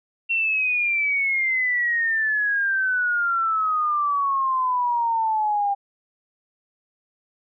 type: exponential sweep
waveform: sine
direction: down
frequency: 2730 to 795 Hz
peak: -19 dBFS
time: 0.29-5.75 s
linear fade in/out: 20 ms
effects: none